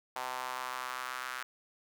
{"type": "tone with high-pass filter sweep", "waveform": "sawtooth", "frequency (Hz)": 127.7, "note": "C3", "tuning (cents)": -42, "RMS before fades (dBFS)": -39, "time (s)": [0.16, 1.43], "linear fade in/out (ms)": 0, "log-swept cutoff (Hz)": [860, 1400], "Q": 2.7, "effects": []}